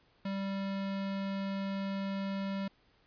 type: tone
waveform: square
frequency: 195.6 Hz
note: G3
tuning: 4 cents flat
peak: -34 dBFS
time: 0.25-2.68 s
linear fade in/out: 5 ms
effects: pink hiss -68 dBFS RMS until 3.06 s + resampled to 11025 Hz